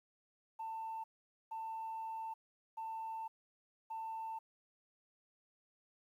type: tone bursts at uneven times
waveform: sine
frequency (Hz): 893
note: A5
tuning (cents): +25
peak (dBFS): -39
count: 4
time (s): 0.59-1.04 / 1.51-2.34 / 2.77-3.28 / 3.9-4.39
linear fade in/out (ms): 10
effects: tanh soft clip ceiling -37 dBFS + 12-bit